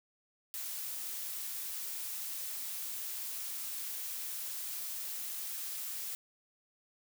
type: noise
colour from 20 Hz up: blue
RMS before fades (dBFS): -40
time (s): 0.54-6.15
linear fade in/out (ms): 0
effects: none